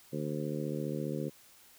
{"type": "harmonic tone", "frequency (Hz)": 74.9, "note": "D2", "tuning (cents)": 35, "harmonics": [2, 3, 4, 5, 6, 7], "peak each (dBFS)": [-37, -39, -40, -41, -42, -42], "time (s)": [0.12, 1.3], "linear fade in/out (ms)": 20, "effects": ["white hiss -59 dBFS RMS until 1.78 s"]}